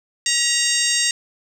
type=harmonic tone with a mistuned harmonic; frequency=932.3 Hz; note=A#5; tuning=in tune; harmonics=2 / 3 / 4 / 5 / 6 / 7 / 8 / 9; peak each=-25 / -25 / -25 / -25 / -25 / -25 / -25 / -25 dBFS; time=0.26-1.11 s; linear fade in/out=2 ms; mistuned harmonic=2; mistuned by=+52 cents; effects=7-bit